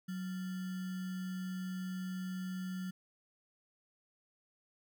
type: tone with sample-and-hold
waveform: sine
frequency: 185.1 Hz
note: F#3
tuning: 1 cent sharp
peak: -37 dBFS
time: 0.08-2.91 s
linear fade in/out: 10 ms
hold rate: 1575 Hz
effects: none